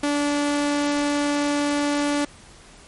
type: tone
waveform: sawtooth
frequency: 290 Hz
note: D4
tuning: 22 cents flat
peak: -16 dBFS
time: 0.03-2.25 s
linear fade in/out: 5 ms
effects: pink hiss -47 dBFS RMS until 2.87 s + MP3 48 kbps